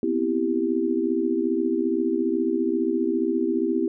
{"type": "chord", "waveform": "sine", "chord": "C major seventh", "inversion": "third", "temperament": "equal", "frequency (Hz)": [246.9, 261.6, 329.6, 392], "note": ["B3", "C4", "E4", "G4"], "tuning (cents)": [0, 0, 0, 0], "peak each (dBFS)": [-28, -28, -24, -26], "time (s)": [0.03, 3.88], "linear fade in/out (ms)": 2, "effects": []}